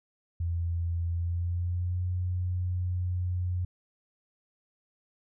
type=tone with pitch glide; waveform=sine; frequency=85 to 90.05 Hz; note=F2 to F#2; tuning=-46 to -46 cents; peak=-27 dBFS; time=0.4-3.65 s; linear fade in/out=5 ms; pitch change=+100 cents; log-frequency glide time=1.1-2.04 s; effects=none